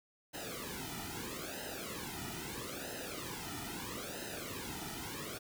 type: noise with flanger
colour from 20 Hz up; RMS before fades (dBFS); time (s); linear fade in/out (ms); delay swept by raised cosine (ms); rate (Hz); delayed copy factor
pink; -43; 0.33-5.39; 20; 0.87 to 1.87; 0.77; -0.95
effects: none